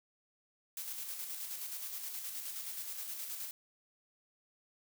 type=noise with tremolo; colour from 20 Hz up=blue; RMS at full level=-41 dBFS; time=0.77-3.51 s; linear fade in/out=2 ms; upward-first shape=square; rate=9.5 Hz; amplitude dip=35%; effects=none